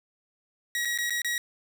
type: tone with dropouts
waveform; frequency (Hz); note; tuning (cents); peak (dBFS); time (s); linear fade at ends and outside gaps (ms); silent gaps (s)
sawtooth; 1907; A#6; +39; -23; 0.75-1.38; 1; 0.85-0.854 / 0.977-0.986 / 1.097-1.105 / 1.218-1.246
effects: 9-bit